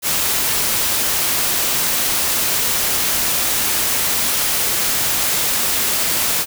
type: noise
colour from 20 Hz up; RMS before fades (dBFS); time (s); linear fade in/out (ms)
white; -18; 0.02-6.46; 50
effects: none